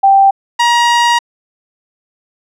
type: tone pair in turn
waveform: sine / sawtooth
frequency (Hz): 784 / 949.5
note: G5 / A#5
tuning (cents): 0 / +32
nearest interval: minor third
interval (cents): 332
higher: second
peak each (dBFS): -4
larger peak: neither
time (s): 0.03-0.31 / 0.59-1.19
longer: second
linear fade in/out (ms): 10
effects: low-pass 6000 Hz 12 dB/octave